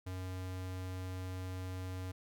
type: tone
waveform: square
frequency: 92.5 Hz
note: F#2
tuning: in tune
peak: -40 dBFS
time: 0.06-2.12 s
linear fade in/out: 10 ms
effects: none